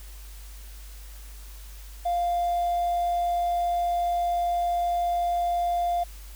triangle tone with hard clipping, 698.5 Hz, F5, in tune, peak -23 dBFS, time 2.05-6.04 s, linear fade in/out 10 ms, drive 4 dB, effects added 50 Hz sine -40 dBFS peak until 6.35 s + white hiss -50 dBFS RMS until 6.35 s

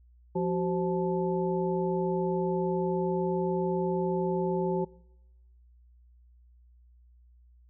harmonic tone with a mistuned harmonic, 174.61 Hz, F3, in tune, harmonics 1 / 2 / 3 / 5, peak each -30 / -29 / -34 / -35 dBFS, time 0.35-4.85 s, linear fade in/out 10 ms, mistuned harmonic 2, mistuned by +130 cents, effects noise-tail reverb RT60 1.0 s tail -24 dB re dry + added 60 Hz sine -55 dBFS peak until 7.69 s

